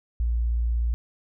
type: tone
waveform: sine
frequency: 58.27 Hz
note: A#1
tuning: in tune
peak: -21 dBFS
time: 0.2-0.94 s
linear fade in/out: 0 ms
effects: none